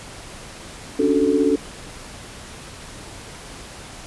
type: chord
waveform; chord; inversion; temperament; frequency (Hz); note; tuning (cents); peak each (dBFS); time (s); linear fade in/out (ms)
sine; D major seventh; third; equal; 277.2 / 293.7 / 370 / 440; C#4 / D4 / F#4 / A4; 0 / 0 / 0 / 0; -21 / -20 / -23 / -19; 0.99-1.56; 5
effects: pink hiss -38 dBFS RMS until 4.06 s + resampled to 24000 Hz